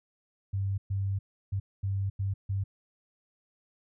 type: tone bursts at uneven times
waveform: sine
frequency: 98 Hz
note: G2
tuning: in tune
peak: -27 dBFS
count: 6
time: 0.53-0.78 / 0.9-1.19 / 1.52-1.6 / 1.83-2.1 / 2.19-2.34 / 2.49-2.64 s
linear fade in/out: 10 ms
effects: none